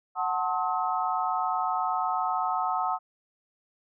sine chord, F# diminished seventh, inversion none, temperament just, 740 / 888 / 1065.6 / 1278.7 Hz, F#5 / A5 / C6 / Eb6, 0 / +16 / +31 / +47 cents, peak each -29 / -31 / -33 / -30 dBFS, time 0.15-2.99 s, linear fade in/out 50 ms, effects none

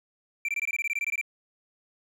triangle tone bursts, 2349 Hz, D7, in tune, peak -24 dBFS, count 14, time 0.45-1.213 s, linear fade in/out 2 ms, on 35 ms, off 21 ms, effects none

